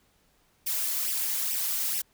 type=noise with flanger; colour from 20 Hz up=blue; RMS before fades=-29 dBFS; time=0.66-2.02 s; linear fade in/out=10 ms; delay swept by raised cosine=0.35 to 3.45 ms; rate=2.3 Hz; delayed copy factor=+0.7; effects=pink hiss -66 dBFS RMS until 2.13 s